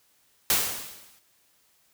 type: noise with exponential decay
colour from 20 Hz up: white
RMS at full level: -20 dBFS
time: 0.5-1.19 s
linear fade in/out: 1 ms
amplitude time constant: 150 ms
effects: white hiss -65 dBFS RMS until 1.93 s